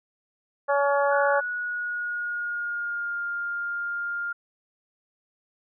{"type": "harmonic tone", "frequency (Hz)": 282.4, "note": "C#4", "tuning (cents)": 32, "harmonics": [2, 3, 4, 5, 6], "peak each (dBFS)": [-22, -26, -28, -30, -32], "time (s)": [0.68, 1.41], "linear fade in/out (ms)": 20}
{"type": "tone with pitch glide", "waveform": "sine", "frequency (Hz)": [1469, 1404.3], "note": ["F#6", "F6"], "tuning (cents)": [-13, 9], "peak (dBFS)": -27, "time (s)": [1.11, 4.33], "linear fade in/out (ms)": 10, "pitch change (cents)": -78, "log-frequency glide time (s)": [1.3, 3.24]}
{"effects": []}